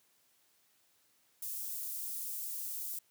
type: high-pass noise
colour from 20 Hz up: white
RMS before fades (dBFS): -40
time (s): 1.42-2.99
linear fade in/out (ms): 5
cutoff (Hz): 9800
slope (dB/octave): 12
effects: white hiss -71 dBFS RMS until 3.1 s + high-pass 80 Hz 12 dB/octave